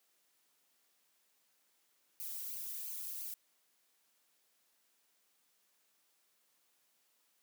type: noise with flanger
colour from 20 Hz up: violet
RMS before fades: -43 dBFS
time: 2.2-3.34 s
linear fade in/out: 0 ms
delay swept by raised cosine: 0.54 to 1.84 ms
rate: 2.9 Hz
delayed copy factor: -0.8
effects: white hiss -75 dBFS RMS until 7.42 s + high-pass 200 Hz 12 dB/octave